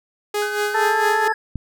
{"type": "tone with tremolo", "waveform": "sawtooth", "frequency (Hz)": 415.3, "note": "G#4", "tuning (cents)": 0, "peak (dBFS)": -15, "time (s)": [0.34, 1.28], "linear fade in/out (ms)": 5, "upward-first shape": "sine", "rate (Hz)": 4.4, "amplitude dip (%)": 60}
{"type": "tone with pitch glide", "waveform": "triangle", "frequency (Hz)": [1517, 1673.5], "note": ["F#6", "G#6"], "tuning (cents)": [43, 13], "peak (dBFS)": -24, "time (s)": [0.42, 1.34], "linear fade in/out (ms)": 2, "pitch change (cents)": 170, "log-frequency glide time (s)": [0.71, 1.09]}
{"type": "harmonic tone", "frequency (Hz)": 440, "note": "A4", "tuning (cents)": 0, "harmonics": [1, 2, 3, 4], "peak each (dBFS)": [-26, -19, -27, -24], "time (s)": [0.74, 1.33], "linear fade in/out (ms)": 10}
{"type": "click", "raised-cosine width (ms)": 5, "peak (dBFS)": -15, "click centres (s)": 1.557}
{"effects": []}